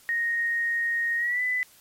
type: tone with pitch glide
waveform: sine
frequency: 1864.7 to 1998.5 Hz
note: A#6 to B6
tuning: 0 to +20 cents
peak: -23 dBFS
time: 0.09-1.63 s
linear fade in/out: 0 ms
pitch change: +120 cents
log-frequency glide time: 1.17-1.42 s
effects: white hiss -55 dBFS RMS until 1.8 s + MP3 64 kbps

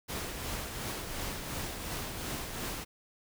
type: noise with tremolo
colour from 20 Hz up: pink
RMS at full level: -36 dBFS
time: 0.08-2.85 s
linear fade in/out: 20 ms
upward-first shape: triangle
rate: 2.8 Hz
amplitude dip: 45%
effects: none

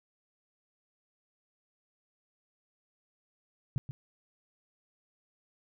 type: tone with echo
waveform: sine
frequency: 132.7 Hz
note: C3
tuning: 25 cents sharp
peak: -26 dBFS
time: 3.76-3.78 s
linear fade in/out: 0 ms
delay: 130 ms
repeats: 1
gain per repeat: -9 dB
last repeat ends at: 3.91 s
effects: none

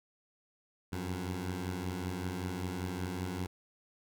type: beating tone pair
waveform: 15% pulse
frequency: 87 / 92.2 Hz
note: F2 / F#2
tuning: -6 / -6 cents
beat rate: 5.2 Hz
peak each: -35 / -30 dBFS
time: 0.92-3.47 s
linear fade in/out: 10 ms
effects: none

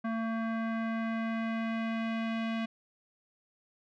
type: tone with low-pass filter sweep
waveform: square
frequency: 225.8 Hz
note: A3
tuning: 45 cents sharp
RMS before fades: -33 dBFS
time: 0.04-2.66 s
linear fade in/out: 10 ms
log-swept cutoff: 1500 to 2800 Hz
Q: 1.8
effects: none

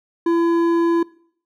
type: tone with hard clipping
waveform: sine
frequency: 336.9 Hz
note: E4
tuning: 38 cents sharp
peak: -16 dBFS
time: 0.26-1.03 s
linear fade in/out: 5 ms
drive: 8 dB
effects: noise-tail reverb RT60 0.6 s tail -22 dB re dry

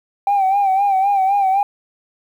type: tone with vibrato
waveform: sine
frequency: 784 Hz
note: G5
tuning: in tune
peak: -11 dBFS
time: 0.27-1.63 s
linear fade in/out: 2 ms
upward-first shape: sine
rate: 3.9 Hz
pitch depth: 66 cents each way
effects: tanh soft clip ceiling -10 dBFS + 8-bit

